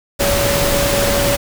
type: tone in noise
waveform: sine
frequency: 566 Hz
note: C#5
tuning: 36 cents sharp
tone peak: -17 dBFS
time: 0.19-1.37 s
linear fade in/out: 20 ms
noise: pink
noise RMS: -17 dBFS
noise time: 0.19-1.37 s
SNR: -3 dB
effects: none